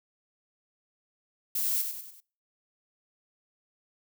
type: noise with echo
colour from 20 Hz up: violet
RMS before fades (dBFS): -29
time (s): 1.55-1.82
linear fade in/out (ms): 5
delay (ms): 96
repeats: 4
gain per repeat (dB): -6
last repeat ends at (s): 2.204
effects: noise-tail reverb RT60 0.4 s tail -24 dB re dry